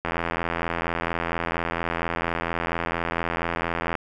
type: click train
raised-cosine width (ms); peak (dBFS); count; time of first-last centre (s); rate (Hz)
0.5; -10; 330; 0.05-3.953; 84.3
effects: none